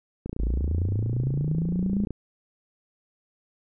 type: click train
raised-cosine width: 3 ms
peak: -19 dBFS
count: 54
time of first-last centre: 0.26-2.107 s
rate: 28.7 Hz
type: linear sweep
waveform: sine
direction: up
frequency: 48.01 to 206.2 Hz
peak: -23 dBFS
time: 0.39-2.05 s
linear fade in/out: 0 ms
effects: none